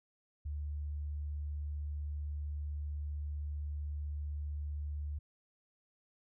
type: tone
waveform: sine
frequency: 73.7 Hz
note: D2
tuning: 7 cents sharp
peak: -36 dBFS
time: 0.45-5.19 s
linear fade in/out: 10 ms
effects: none